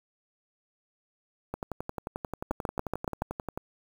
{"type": "two click trains", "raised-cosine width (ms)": 1, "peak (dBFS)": [-19, -14], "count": [24, 6], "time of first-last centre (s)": [[1.54, 3.575], [2.51, 3.22]], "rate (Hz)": [11.3, 7.04], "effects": ["7-bit"]}